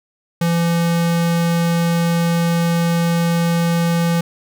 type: tone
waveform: square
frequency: 169.2 Hz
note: E3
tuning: 45 cents sharp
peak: -15 dBFS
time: 0.41-4.21 s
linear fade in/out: 5 ms
effects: none